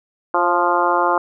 harmonic tone with a mistuned harmonic, 174.61 Hz, F3, in tune, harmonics 2 / 3 / 4 / 5 / 6 / 7 / 8, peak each -23 / -23 / -22 / -20 / -20 / -22 / -25 dBFS, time 0.34-1.18 s, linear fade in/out 2 ms, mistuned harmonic 3, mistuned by +32 cents, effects none

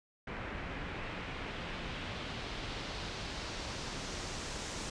pink noise with low-pass filter sweep, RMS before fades -41 dBFS, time 0.27-4.9 s, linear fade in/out 5 ms, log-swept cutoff 2000 to 7300 Hz, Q 1.4, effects resampled to 22050 Hz

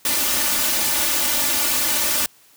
white noise with comb filter, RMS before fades -20 dBFS, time 0.05-2.26 s, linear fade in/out 2 ms, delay 3.4 ms, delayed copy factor +0.95, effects white hiss -53 dBFS RMS until 2.56 s + high-pass 60 Hz 12 dB/octave

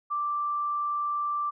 sine tone, 1174.7 Hz, D6, in tune, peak -26 dBFS, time 0.1-1.51 s, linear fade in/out 20 ms, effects none

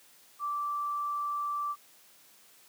sine tone, 1168 Hz, D6, 10 cents flat, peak -30 dBFS, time 0.39-1.76 s, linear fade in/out 50 ms, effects white hiss -59 dBFS RMS until 2.68 s + high-pass 150 Hz 12 dB/octave

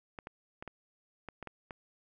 clicks, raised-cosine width 0.5 ms, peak -27 dBFS, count 8, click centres 0.188 / 0.271 / 0.625 / 0.677 / 1.287 / 1.427 / 1.473 / 1.708 s, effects none

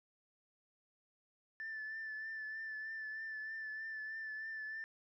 sine tone with vibrato, 1760 Hz, A6, in tune, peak -40 dBFS, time 1.6-4.84 s, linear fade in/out 0 ms, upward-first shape triangle, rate 3.2 Hz, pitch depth 33 cents each way, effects tanh soft clip ceiling -38 dBFS

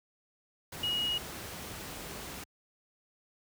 sine tone in noise, 2891 Hz, F#7, 41 cents flat, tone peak -29 dBFS, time 0.83-1.18 s, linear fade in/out 5 ms, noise pink, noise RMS -42 dBFS, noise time 0.72-2.44 s, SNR +10 dB, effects high-pass 60 Hz 12 dB/octave

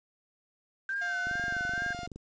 sine tone with vibrato, 1556 Hz, G6, 13 cents flat, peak -30 dBFS, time 0.89-1.93 s, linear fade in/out 2 ms, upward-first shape sine, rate 2.3 Hz, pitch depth 62 cents each way
sawtooth tone, 705 Hz, F5, 16 cents sharp, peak -34 dBFS, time 1.01-2.07 s, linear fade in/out 10 ms
click train, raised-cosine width 3 ms, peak -30 dBFS, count 22, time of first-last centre 1.27-2.16 s, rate 23.6 Hz
effects resampled to 16000 Hz + 9-bit

